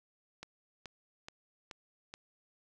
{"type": "click train", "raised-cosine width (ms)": 0.2, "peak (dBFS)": -27, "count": 5, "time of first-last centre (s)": [0.43, 2.139], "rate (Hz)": 2.34, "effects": []}